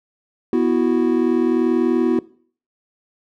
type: chord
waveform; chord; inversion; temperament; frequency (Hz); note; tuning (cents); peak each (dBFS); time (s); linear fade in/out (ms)
triangle; B suspended fourth; none; equal; 246.9 / 329.6 / 370; B3 / E4 / F#4; 0 / 0 / 0; -17; 0.53-2.19; 2
effects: noise-tail reverb RT60 0.5 s tail -21 dB re dry